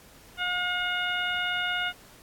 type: harmonic tone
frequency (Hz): 718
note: F5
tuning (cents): +48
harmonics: 1 / 2 / 3 / 4 / 5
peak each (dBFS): -35 / -29 / -34 / -32 / -38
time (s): 0.37-1.93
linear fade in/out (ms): 50
effects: pink hiss -53 dBFS RMS until 2.22 s + AAC 64 kbps